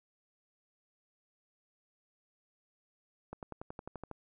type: accelerating click train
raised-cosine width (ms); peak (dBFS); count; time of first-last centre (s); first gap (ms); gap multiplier
1; -28; 10; 3.33-4.113; 98; 0.97
effects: none